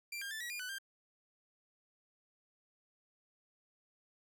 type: tone with pitch steps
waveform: sawtooth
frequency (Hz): 2364 / 1607 / 1760 / 1920 / 2419 / 1495 / 1588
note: D7 / G6 / A6 / B6 / D#7 / F#6 / G6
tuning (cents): +11 / +43 / 0 / -49 / -49 / +17 / +22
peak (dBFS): -37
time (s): 0.12-0.785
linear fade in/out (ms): 5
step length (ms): 95
effects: none

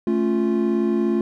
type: chord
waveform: triangle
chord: A augmented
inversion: none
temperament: equal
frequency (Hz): 220 / 277.2 / 349.2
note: A3 / C#4 / E#4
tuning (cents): 0 / 0 / 0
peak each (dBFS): -19 / -24 / -19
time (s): 0.07-1.21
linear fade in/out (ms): 2
effects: none

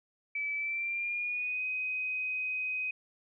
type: tone with pitch glide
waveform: sine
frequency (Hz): 2304 to 2513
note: D7 to D#7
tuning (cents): -34 to +17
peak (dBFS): -31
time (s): 0.35-2.91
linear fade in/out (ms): 5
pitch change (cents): +151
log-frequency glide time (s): 0.55-1.64
effects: none

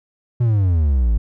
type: exponential sweep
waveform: triangle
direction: down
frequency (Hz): 124.5 to 51.91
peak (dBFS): -11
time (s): 0.4-1.18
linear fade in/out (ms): 10
effects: none

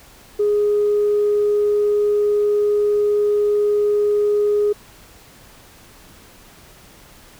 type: tone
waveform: sine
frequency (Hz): 414.8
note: G#4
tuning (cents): -2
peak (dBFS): -13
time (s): 0.39-4.73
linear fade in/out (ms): 10
effects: tanh soft clip ceiling -10 dBFS + pink hiss -46 dBFS RMS until 7.39 s

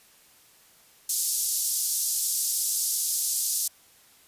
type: band-pass noise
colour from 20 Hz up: white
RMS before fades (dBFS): -27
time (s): 1.09-3.68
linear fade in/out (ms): 5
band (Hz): 5100 to 13000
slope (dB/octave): 24
effects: white hiss -57 dBFS RMS until 4.27 s + resampled to 32000 Hz

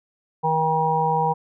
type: harmonic tone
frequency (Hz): 159.3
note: D#3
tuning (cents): +41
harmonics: 1 / 3 / 5 / 6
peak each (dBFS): -26 / -26 / -22 / -22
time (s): 0.43-1.34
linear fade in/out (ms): 20
effects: none

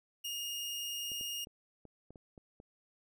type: tone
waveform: sawtooth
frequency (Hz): 2845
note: F7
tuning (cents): +31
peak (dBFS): -34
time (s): 0.24-1.45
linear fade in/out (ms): 10
type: clicks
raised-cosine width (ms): 2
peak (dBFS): -39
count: 8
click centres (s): 1.118 / 1.211 / 1.471 / 1.853 / 2.106 / 2.158 / 2.378 / 2.601
effects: none

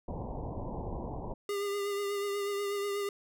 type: low-pass noise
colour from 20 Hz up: pink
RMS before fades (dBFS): -38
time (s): 0.08-1.34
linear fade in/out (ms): 5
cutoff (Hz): 1000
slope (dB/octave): 96
type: tone with vibrato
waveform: square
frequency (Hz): 404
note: G#4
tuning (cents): -48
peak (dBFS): -32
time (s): 1.49-3.09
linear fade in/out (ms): 2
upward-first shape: triangle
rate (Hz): 8.2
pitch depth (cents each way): 32
effects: none

